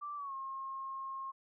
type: tone with pitch glide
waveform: sine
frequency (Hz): 1171 to 1073.8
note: D6 to C6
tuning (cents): -5 to +45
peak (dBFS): -39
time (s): 0.01-1.32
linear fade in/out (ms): 20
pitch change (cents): -150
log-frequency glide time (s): 0.16-0.34
effects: none